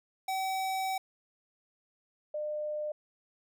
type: tone pair in turn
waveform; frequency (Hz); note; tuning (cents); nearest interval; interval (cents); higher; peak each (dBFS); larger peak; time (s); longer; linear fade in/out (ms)
square / sine; 763 / 602.5; G5 / D5; -47 / +44; major third; 409; first; -31 / -32; first; 0.28-0.98 / 2.34-2.92; first; 5
effects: none